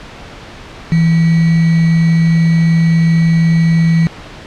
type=tone with sample-and-hold; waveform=sine; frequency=164.81 Hz; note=E3; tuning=in tune; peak=-7 dBFS; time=0.92-4.07 s; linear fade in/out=0 ms; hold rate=2100 Hz; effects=pink hiss -32 dBFS RMS until 4.46 s + low-pass 4000 Hz 12 dB/octave